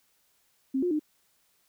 sine tone with pitch steps, 266 / 356.3 / 303.9 Hz, C4 / F4 / D#4, +29 / +35 / -41 cents, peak -24 dBFS, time 0.74-0.995 s, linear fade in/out 10 ms, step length 85 ms, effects white hiss -69 dBFS RMS until 1.68 s

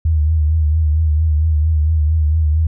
sine tone with vibrato, 77.78 Hz, D#2, in tune, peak -11 dBFS, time 0.05-2.67 s, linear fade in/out 5 ms, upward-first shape triangle, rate 4.4 Hz, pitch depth 78 cents each way, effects none

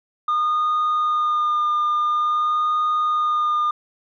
sine tone with vibrato, 1218 Hz, D#6, 37 cents flat, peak -15 dBFS, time 0.28-3.71 s, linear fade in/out 5 ms, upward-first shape sine, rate 0.48 Hz, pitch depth 16 cents each way, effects tanh soft clip ceiling -16 dBFS

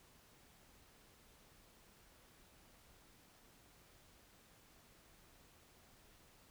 silence, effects pink hiss -66 dBFS RMS until 6.5 s

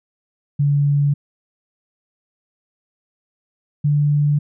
sine tone pair in turn, 143.4 / 146.5 Hz, D3 / D3, -41 / -4 cents, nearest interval unison, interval 37 cents, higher second, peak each -13 dBFS, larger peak neither, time 0.59-1.14 / 3.84-4.39 s, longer neither, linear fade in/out 10 ms, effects none

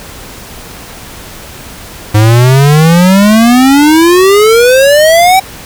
square exponential sweep, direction up, 104 to 775 Hz, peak -3 dBFS, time 2.14-5.4 s, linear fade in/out 10 ms, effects pink hiss -28 dBFS RMS until 5.65 s

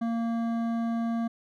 sine tone with hard clipping, 230.6 Hz, A#3, 19 cents flat, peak -28 dBFS, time 0.01-1.28 s, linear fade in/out 10 ms, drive 11 dB, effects none

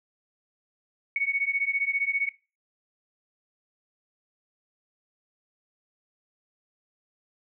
sine beating tone pair, 2217 / 2232 Hz, C#7 / C#7, 0 / +11 cents, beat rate 15 Hz, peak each -27 dBFS, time 1.16-2.29 s, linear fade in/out 2 ms, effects noise-tail reverb RT60 0.3 s tail -20 dB re dry

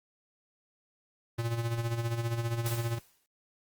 square tone with tremolo, 116.54 Hz, A#2, in tune, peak -28 dBFS, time 1.38-2.99 s, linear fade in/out 10 ms, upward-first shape sine, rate 15 Hz, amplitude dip 60%
white noise with exponential decay, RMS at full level -36 dBFS, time 2.66-3.26 s, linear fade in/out 0 ms, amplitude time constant 130 ms
effects Opus 32 kbps

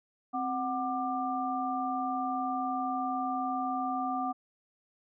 sine tone cluster, 261.6 / 742 / 1189 Hz, C4 / F#5 / D6, 0 / +5 / +21 cents, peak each -35 / -32 / -35 dBFS, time 0.33-4.33 s, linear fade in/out 20 ms, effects none

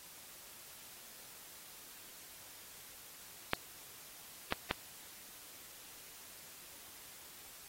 clicks, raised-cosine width 0.3 ms, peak -15 dBFS, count 3, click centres 3.534 / 4.524 / 4.711 s, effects white hiss -54 dBFS RMS until 7.68 s + AAC 48 kbps

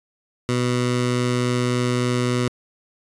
15% pulse tone with notch filter, 123.47 Hz, B2, in tune, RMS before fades -21 dBFS, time 0.49-2.48 s, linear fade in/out 0 ms, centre 710 Hz, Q 2, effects resampled to 22050 Hz

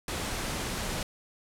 pink noise, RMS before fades -33 dBFS, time 0.08-1.03 s, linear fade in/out 2 ms, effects low-pass 11000 Hz 12 dB/octave

